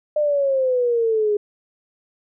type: exponential sweep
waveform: sine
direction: down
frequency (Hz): 607 to 410.5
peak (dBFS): -16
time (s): 0.16-1.37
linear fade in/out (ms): 5
effects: none